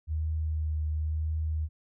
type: tone with vibrato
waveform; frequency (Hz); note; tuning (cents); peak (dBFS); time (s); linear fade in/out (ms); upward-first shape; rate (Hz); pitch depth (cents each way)
sine; 77.78; D#2; 0; -27; 0.07-1.69; 50; triangle; 0.96; 22
effects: none